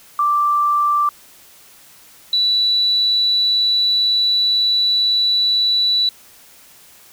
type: tone pair in turn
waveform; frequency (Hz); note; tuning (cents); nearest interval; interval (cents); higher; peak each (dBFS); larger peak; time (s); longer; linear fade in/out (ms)
sine; 1174.7 / 3951; D6 / B7; 0 / 0; octave + major sixth; 2100; second; -13; neither; 0.19-1.09 / 2.33-6.09; second; 2
effects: white hiss -46 dBFS RMS until 7.12 s